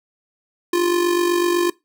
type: tone with amplitude modulation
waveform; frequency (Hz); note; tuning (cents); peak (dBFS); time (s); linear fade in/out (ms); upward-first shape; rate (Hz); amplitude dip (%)
square; 349.2; F4; 0; -14; 0.73-1.7; 5; sine; 48; 55
effects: noise-tail reverb RT60 0.2 s tail -21 dB re dry